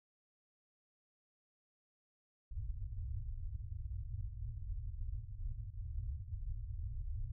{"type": "low-pass noise", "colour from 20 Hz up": "pink", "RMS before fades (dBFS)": -42, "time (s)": [2.51, 7.32], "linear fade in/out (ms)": 5, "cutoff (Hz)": 120, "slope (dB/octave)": 96, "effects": []}